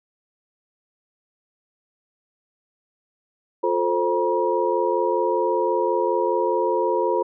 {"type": "tone cluster", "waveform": "sine", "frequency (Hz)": [355.4, 440.6, 525, 957], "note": ["F4", "A4", "C5", "A#5"], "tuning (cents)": [30, 2, 6, 45], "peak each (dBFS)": -24, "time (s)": [3.63, 7.23], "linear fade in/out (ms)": 10, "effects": []}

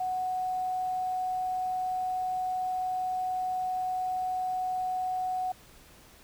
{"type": "tone with quantisation", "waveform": "sine", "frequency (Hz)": 740, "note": "F#5", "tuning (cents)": 0, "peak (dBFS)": -28, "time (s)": [0, 5.52], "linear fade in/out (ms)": 5, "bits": 9, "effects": ["pink hiss -55 dBFS RMS until 6.23 s"]}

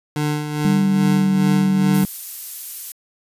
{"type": "tone with tremolo", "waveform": "25% pulse", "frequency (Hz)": 149.7, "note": "D3", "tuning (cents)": 33, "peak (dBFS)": -14, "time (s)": [0.16, 2.04], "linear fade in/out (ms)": 2, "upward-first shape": "sine", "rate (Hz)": 2.4, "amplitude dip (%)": 55}
{"type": "tone with pitch glide", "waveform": "sine", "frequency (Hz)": [196, 192.63], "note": ["G3", "G3"], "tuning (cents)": [0, -30], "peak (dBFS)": -14, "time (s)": [0.65, 2.05], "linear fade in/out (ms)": 0, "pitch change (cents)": -30, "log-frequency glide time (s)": [0.8, 1.24]}
{"type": "noise", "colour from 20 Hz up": "violet", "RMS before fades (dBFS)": -28, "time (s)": [1.94, 2.92], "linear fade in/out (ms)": 2}
{"effects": ["resampled to 32000 Hz"]}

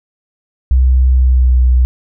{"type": "tone with pitch glide", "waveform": "sine", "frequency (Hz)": [64, 62.43], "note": ["C2", "B1"], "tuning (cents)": [-38, 19], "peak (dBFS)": -6, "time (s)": [0.71, 1.85], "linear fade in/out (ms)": 0, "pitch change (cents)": -43, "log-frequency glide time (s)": [1.15, 1.61], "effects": []}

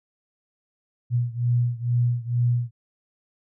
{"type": "beating tone pair", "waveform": "sine", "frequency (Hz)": [120, 122.2], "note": ["B2", "B2"], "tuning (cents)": [-49, -18], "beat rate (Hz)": 2.2, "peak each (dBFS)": [-22, -24], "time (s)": [1.1, 2.71], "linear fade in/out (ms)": 50, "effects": []}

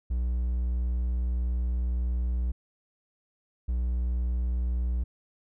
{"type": "tone pair in turn", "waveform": "triangle", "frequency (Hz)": [60.8, 60.8], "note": ["B1", "B1"], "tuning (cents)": [-26, -26], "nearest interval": "unison", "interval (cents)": 0, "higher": "neither", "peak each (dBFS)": -23, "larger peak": "neither", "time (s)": [[0.1, 2.52], [3.68, 5.04]], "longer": "first", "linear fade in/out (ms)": 10, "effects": []}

